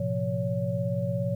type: tone cluster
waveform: sine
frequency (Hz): 110.8 / 128.1 / 174.7 / 564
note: A2 / C3 / F3 / C#5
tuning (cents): +13 / -36 / +1 / +30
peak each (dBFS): -31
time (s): 0-1.35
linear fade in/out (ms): 5
effects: 10-bit